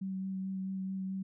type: tone with vibrato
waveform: sine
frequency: 190.5 Hz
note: G3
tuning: 49 cents flat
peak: -34 dBFS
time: 0.01-1.23 s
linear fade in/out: 10 ms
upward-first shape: sine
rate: 4.6 Hz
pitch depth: 13 cents each way
effects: none